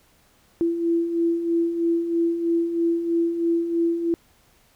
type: beating tone pair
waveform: sine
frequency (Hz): 334 / 337.1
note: E4 / E4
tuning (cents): +23 / +39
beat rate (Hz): 3.1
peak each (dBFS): -28 / -20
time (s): 0.61-4.14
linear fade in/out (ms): 0
effects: pink hiss -59 dBFS RMS until 4.75 s